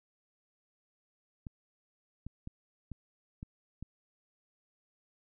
clicks, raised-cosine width 5 ms, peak -29 dBFS, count 6, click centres 1.468 / 2.266 / 2.474 / 2.917 / 3.429 / 3.826 s, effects none

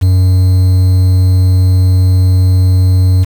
triangle tone with quantisation, 92.5 Hz, F#2, in tune, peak -3 dBFS, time 0.01-3.25 s, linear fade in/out 20 ms, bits 5, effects none

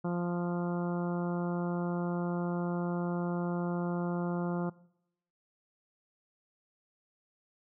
harmonic tone, 174.61 Hz, F3, in tune, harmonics 1 / 2 / 3 / 4 / 5 / 6 / 7 / 8, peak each -31 / -37 / -41 / -43 / -45 / -47 / -48 / -49 dBFS, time 0.04-4.7 s, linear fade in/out 10 ms, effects noise-tail reverb RT60 0.8 s tail -22 dB re dry

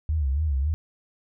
sine tone with vibrato, 72.4 Hz, D2, 24 cents flat, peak -21 dBFS, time 0.09-0.74 s, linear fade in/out 0 ms, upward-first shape sine, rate 3.6 Hz, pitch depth 160 cents each way, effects none

